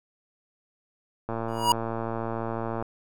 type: click train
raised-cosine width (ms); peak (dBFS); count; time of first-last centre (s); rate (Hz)
1; -17; 176; 1.29-2.825; 114
type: tone with exponential growth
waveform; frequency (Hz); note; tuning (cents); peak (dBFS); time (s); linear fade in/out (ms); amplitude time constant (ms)
square; 960; B5; -49; -15; 1.48-1.72; 2; 51
effects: none

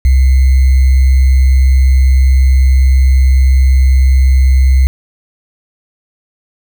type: tone with sample-and-hold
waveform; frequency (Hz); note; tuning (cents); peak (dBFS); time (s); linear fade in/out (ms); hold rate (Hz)
sine; 65.41; C2; 0; -4; 0.05-4.87; 0; 2100
effects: none

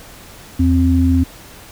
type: tone pair together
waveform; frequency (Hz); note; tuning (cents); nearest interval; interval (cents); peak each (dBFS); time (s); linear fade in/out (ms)
sine; 82.5 / 262.1; E2 / C4; +2 / +3; octave + minor sixth; 2001; -13; 0.59-1.24; 10
effects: pink hiss -39 dBFS RMS until 1.71 s

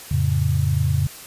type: chord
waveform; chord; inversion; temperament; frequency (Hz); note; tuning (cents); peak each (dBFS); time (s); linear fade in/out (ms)
sine; F augmented; none; equal; 87.31 / 110 / 138.59; F2 / A2 / C#3; 0 / 0 / 0; -21 / -23 / -20; 0.11-1.07; 5
effects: white hiss -39 dBFS RMS until 1.26 s + resampled to 32000 Hz

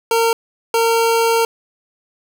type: tone bursts at uneven times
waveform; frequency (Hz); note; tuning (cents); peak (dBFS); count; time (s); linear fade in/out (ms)
25% pulse; 458.2; A#4; -30; -9; 2; 0.11-0.33 / 0.74-1.45; 2
effects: none

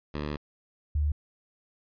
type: tone pair in turn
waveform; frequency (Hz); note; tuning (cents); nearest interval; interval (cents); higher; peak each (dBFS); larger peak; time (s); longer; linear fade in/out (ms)
10% pulse / sine; 74.2 / 74.2; D2 / D2; +18 / +18; unison; 0; neither; -23 / -23; neither; 0.14-0.37 / 0.95-1.12; first; 5
effects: resampled to 11025 Hz

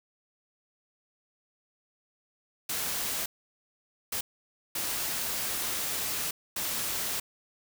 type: noise bursts at uneven times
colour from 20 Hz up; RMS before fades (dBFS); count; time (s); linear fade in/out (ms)
white; -32; 4; 2.69-3.26 / 4.12-4.21 / 4.75-6.31 / 6.56-7.2; 5
effects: none

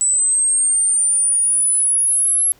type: exponential sweep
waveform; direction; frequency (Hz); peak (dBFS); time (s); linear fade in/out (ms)
sine; up; 7900 to 11175; -13; 0.01-2.52; 0
effects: pink hiss -53 dBFS RMS until 2.59 s

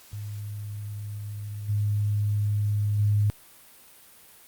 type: tone with level steps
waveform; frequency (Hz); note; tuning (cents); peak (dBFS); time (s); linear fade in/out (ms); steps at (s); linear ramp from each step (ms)
sine; 103.83; G#2; 0; -32 / -22 / -19; 0.13-3.3; 0; 1.68 / 2.98; 20
effects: white hiss -52 dBFS RMS until 4.47 s + Opus 48 kbps

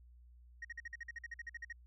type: tone bursts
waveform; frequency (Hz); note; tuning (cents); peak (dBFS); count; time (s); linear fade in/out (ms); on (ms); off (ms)
sine; 1876; A#6; +11; -39; 15; 0.62-1.726; 5; 28; 49
effects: tanh soft clip ceiling -41 dBFS + added 60 Hz sine -57 dBFS peak until 1.86 s

